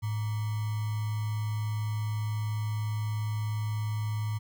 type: tone with sample-and-hold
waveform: sine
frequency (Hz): 107.1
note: A2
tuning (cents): -46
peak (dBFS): -28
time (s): 0.02-4.39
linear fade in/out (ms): 20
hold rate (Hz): 1050
effects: none